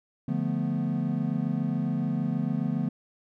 triangle chord, B half-diminished seventh, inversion first, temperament equal, 146.83 / 174.61 / 220 / 246.9 Hz, D3 / F3 / A3 / B3, 0 / 0 / 0 / 0 cents, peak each -29 dBFS, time 0.28-2.89 s, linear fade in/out 5 ms, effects none

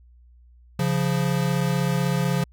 square tone pair together, 138.59 / 174.61 Hz, C#3 / F3, 0 / 0 cents, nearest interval major third, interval 400 cents, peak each -24 dBFS, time 0.79-2.44 s, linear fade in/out 5 ms, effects added 60 Hz sine -49 dBFS peak until 2.52 s

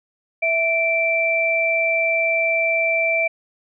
sine tone pair together, 657 / 2341 Hz, E5 / D7, -6 / -6 cents, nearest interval octave + minor seventh, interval 2200 cents, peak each -21 / -18 dBFS, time 0.42-3.28 s, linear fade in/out 10 ms, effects none

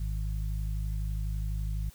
harmonic tone, 52 Hz, G#1, 3 cents sharp, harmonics 1 / 2 / 3, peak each -30 / -37 / -40 dBFS, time 0-1.9 s, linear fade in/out 5 ms, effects white hiss -57 dBFS RMS until 1.94 s

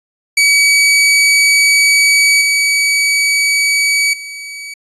sawtooth tone with level steps, 2275 Hz, C#7, 44 cents sharp, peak -4 / -7 / -22 dBFS, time 0.37-4.74 s, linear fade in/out 5 ms, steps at 2.41 / 4.13 s, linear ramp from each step 5 ms, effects resampled to 24000 Hz

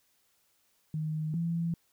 sine tone pair in turn, 155.56 / 167.88 Hz, D#3 / E3, 0 / +32 cents, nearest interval minor second, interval 132 cents, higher second, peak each -30 / -28 dBFS, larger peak second, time 0.94-1.34 / 1.34-1.74 s, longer neither, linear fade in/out 2 ms, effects white hiss -71 dBFS RMS until 1.92 s

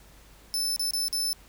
sawtooth tone with dropouts, 5274 Hz, E8, in tune, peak -23 dBFS, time 0.54-1.33 s, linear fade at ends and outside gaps 0 ms, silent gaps 0.762-0.795 / 0.908-0.935 / 1.082-1.128 s, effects added 50 Hz sine -54 dBFS peak until 1.48 s + pink hiss -55 dBFS RMS until 1.48 s

